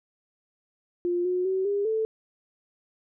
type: tone with pitch steps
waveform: sine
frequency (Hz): 351.1 / 362.8 / 378.8 / 404.1 / 440.7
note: F4 / F#4 / F#4 / G#4 / A4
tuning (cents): +9 / -34 / +41 / -47 / +3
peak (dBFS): -23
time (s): 1.05-2.05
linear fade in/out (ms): 0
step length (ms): 200
effects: none